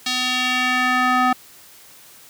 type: tone with band-pass filter sweep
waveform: square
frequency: 252.6 Hz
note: B3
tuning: 39 cents sharp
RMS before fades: -19 dBFS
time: 0.06-1.33 s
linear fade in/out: 5 ms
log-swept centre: 4200 to 1100 Hz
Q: 1.6
effects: white hiss -46 dBFS RMS until 2.29 s + high-pass 60 Hz 12 dB/octave